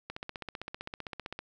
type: click train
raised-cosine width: 0.3 ms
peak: -22 dBFS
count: 21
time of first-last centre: 0.1-1.39 s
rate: 15.5 Hz
effects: none